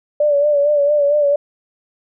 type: tone with vibrato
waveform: sine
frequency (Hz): 582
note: D5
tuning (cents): -16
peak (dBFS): -11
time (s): 0.2-1.36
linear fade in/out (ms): 5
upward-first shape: sine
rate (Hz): 4.4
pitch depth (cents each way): 49
effects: none